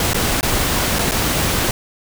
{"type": "noise with dropouts", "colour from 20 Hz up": "pink", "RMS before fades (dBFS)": -18, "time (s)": [0, 1.71], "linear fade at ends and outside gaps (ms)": 2, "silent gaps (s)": [[0.134, 0.144], [0.41, 0.429], [0.987, 0.991], [1.112, 1.118]], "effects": []}